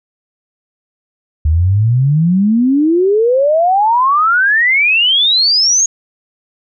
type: exponential sweep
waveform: sine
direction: up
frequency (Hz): 74 to 6700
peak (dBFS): -8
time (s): 1.45-5.86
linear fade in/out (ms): 5
effects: none